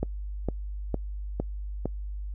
click train, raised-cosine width 2 ms, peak -14 dBFS, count 5, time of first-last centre 0.03-1.856 s, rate 2.19 Hz, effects noise-tail reverb RT60 0.1 s tail -26 dB re dry + added 50 Hz sine -32 dBFS peak until 2.34 s

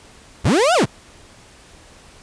35% pulse linear two-way sweep, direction up then down, 52 to 756 to 53.3 Hz, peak -11 dBFS, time 0.44-0.86 s, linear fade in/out 20 ms, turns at 0.74 s, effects pink hiss -46 dBFS RMS until 2.22 s + resampled to 22050 Hz

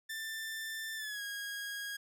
sawtooth tone with pitch glide, 1778 to 1639.9 Hz, A6 to G#6, +18 to -22 cents, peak -35 dBFS, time 0.09-1.97 s, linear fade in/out 10 ms, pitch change -140 cents, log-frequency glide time 0.96-1.22 s, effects none

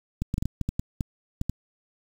clicks, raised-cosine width 5 ms, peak -14 dBFS, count 11, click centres 0.22 / 0.341 / 0.381 / 0.425 / 0.456 / 0.613 / 0.69 / 0.795 / 1.008 / 1.414 / 1.496 s, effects 7-bit

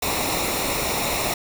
pink noise with comb filter, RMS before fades -24 dBFS, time 0.02-1.34 s, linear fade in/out 5 ms, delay 0.63 ms, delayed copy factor -0.65, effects none

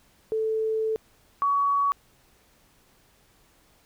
sine tone pair in turn, 440 / 1127.5 Hz, A4 / C#6, 0 / +29 cents, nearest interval octave + major third, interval 1629 cents, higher second, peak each -23 / -20 dBFS, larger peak second, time 0.32-0.96 / 1.42-1.92 s, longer first, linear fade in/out 0 ms, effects pink hiss -61 dBFS RMS until 3.85 s

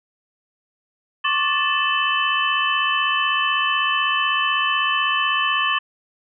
sine tone cluster, 1090 / 1166 / 1754 / 2630 / 3028 Hz, C#6 / D6 / A6 / E7 / F#7, -29 / -13 / -6 / -5 / +39 cents, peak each -24 dBFS, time 1.24-5.79 s, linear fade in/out 10 ms, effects none

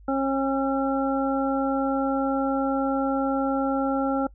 harmonic tone, 271 Hz, C#4, 39 cents flat, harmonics 1 / 2 / 3 / 5, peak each -24 / -27 / -29 / -31 dBFS, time 0.08-4.27 s, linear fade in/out 5 ms, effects noise-tail reverb RT60 0.1 s tail -23 dB re dry + added 50 Hz sine -46 dBFS peak until 4.34 s

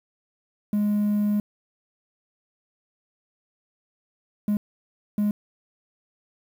triangle tone bursts at uneven times, 207.7 Hz, G#3, in tune, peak -17 dBFS, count 3, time 0.73-1.4 / 4.48-4.57 / 5.18-5.31 s, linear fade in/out 2 ms, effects tanh soft clip ceiling -14 dBFS + 8-bit

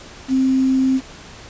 sine tone with quantisation, 262.9 Hz, C4, 8 cents sharp, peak -13 dBFS, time 0.28-1.01 s, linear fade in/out 50 ms, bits 6, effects pink hiss -39 dBFS RMS until 1.49 s + resampled to 16000 Hz

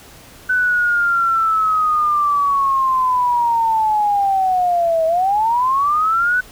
sine linear two-way sweep, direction down then up, 1508 to 639 to 1508 Hz, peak -13 dBFS, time 0.49-6.41 s, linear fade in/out 10 ms, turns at 5.06 s, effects pink hiss -42 dBFS RMS until 6.51 s

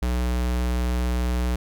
square tone, 61.2 Hz, B1, 15 cents flat, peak -22 dBFS, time 0.02-1.56 s, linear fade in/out 5 ms, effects none

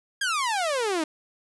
sawtooth exponential sweep, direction down, 1661 to 300 Hz, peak -20 dBFS, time 0.21-1.04 s, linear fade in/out 5 ms, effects resampled to 24000 Hz + 9-bit

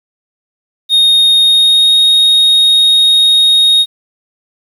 triangle tone with pitch glide, 3709 to 3733 Hz, A#7 to A#7, -9 to +2 cents, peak -4 dBFS, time 0.89-3.86 s, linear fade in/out 50 ms, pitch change +11 cents, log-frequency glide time 1.4-1.94 s, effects 7-bit

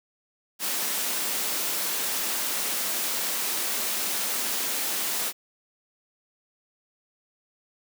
white high-pass noise, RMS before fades -28 dBFS, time 0.59-5.33 s, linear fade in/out 50 ms, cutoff 180 Hz, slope 48 dB/octave, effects none

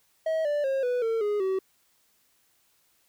triangle tone with pitch steps, 640 / 586.9 / 538.2 / 493.5 / 452.5 / 415 / 380.5 Hz, D#5 / D5 / C5 / B4 / A4 / G#4 / F#4, +49 / -1 / +49 / -1 / +48 / -1 / +48 cents, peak -22 dBFS, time 0.26-1.59 s, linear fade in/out 5 ms, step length 190 ms, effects white hiss -67 dBFS RMS until 3.08 s

